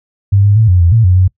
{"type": "tone with pitch steps", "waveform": "sine", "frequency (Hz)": [99.4, 102, 110.9, 90.4, 85.4, 113.7, 90.9, 92.5], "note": ["G2", "G#2", "A2", "F#2", "F2", "A#2", "F#2", "F#2"], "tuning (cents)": [25, -31, 14, -40, -38, -43, -30, 0], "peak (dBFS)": -5, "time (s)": [0.32, 1.28], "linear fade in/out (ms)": 10, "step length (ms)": 120, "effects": ["noise-tail reverb RT60 0.1 s tail -23 dB re dry"]}